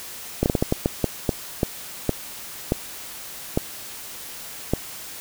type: slowing click train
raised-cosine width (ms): 2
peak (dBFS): -5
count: 14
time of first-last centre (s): 0.43-4.736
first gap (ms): 29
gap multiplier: 1.36
effects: white hiss -37 dBFS RMS until 5.2 s